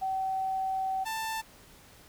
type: tone pair in turn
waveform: sine / sawtooth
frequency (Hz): 764 / 887.4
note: G5 / A5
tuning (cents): -45 / +14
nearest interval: minor third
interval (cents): 259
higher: second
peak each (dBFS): -28 / -28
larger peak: neither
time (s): 0.01-1.05 / 1.05-1.42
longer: first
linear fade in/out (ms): 20
effects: pink hiss -55 dBFS RMS until 2.08 s